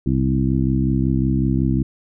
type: harmonic tone with a mistuned harmonic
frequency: 65.41 Hz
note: C2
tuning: in tune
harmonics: 1 / 2 / 3 / 4 / 5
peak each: -23 / -20 / -22 / -22 / -25 dBFS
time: 0.06-1.83 s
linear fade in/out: 5 ms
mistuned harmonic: 1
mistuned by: -52 cents
effects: none